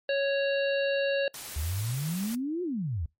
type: harmonic tone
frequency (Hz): 554.4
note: C#5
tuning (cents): 0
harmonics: 1 / 3 / 5 / 7 / 8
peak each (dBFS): -25 / -33 / -35 / -39 / -43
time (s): 0.09-1.28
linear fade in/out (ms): 2
type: noise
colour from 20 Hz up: white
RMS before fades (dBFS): -40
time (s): 1.34-2.35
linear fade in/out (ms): 2
type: exponential two-way sweep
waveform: sine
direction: up then down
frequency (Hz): 71.4 to 370 to 71.4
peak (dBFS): -28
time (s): 1.56-3.06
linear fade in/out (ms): 5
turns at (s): 2.63
effects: noise-tail reverb RT60 0.2 s tail -24 dB re dry + MP3 64 kbps